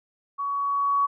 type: tone with level ramp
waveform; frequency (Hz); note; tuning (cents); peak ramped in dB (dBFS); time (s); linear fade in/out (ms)
sine; 1125; C#6; +25; -26 to -18; 0.38-1.07; 20
effects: none